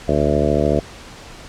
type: harmonic tone with a mistuned harmonic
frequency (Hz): 73.42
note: D2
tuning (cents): 0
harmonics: 1 / 2 / 3 / 4 / 5 / 6 / 7 / 8 / 9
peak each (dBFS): -23 / -23 / -23 / -23 / -23 / -23 / -23 / -23 / -23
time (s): 0.08-0.8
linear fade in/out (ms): 5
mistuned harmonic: 1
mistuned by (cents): -40
effects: pink hiss -38 dBFS RMS until 1.48 s + low-pass 7000 Hz 12 dB/octave